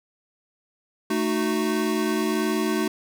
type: chord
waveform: square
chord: D# diminished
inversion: second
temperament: equal with one note detuned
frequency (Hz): 220 / 308.6 / 370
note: A3 / D#4 / F#4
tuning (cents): 0 / -14 / 0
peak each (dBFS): -27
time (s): 1.1-2.88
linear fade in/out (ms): 5
effects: none